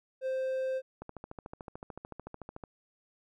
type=tone; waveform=triangle; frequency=523.3 Hz; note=C5; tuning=in tune; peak=-28 dBFS; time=0.21-0.82 s; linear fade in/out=50 ms
type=click train; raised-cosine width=1 ms; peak=-28 dBFS; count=23; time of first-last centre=1.02-2.638 s; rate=13.6 Hz
effects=none